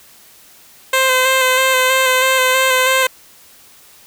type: tone with vibrato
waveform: 10% pulse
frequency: 519 Hz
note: C5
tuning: 14 cents flat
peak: -3 dBFS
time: 0.93-3.07 s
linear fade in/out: 5 ms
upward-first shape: square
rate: 3.1 Hz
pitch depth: 19 cents each way
effects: white hiss -45 dBFS RMS until 4.06 s